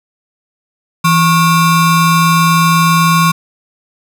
square ring-modulated tone, 630 Hz, D#5, 21 cents sharp, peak -5 dBFS, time 1.04-3.32 s, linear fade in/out 10 ms, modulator 464 Hz, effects none

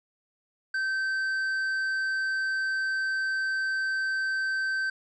sine tone with tanh clipping, 1550 Hz, G6, 20 cents flat, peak -27 dBFS, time 0.74-4.9 s, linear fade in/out 5 ms, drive 6 dB, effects none

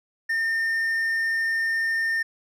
triangle tone, 1814 Hz, A#6, 48 cents flat, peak -20 dBFS, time 0.29-2.23 s, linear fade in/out 10 ms, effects none

